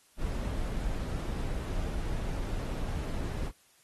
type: noise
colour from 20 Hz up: brown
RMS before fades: -33 dBFS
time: 0.17-3.52 s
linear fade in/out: 50 ms
effects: white hiss -64 dBFS RMS until 3.83 s + AAC 32 kbps